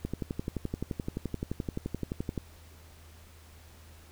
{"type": "click train", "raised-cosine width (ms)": 3, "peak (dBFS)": -19, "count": 28, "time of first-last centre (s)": [0.05, 2.378], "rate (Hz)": 11.6, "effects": ["added 80 Hz sine -52 dBFS peak until 4.11 s", "pink hiss -57 dBFS RMS until 4.11 s"]}